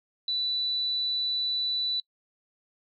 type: tone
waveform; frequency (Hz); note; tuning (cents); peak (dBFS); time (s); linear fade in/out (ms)
sine; 3970; B7; +8; -26; 0.28-2; 2
effects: noise-tail reverb RT60 0.1 s tail -25 dB re dry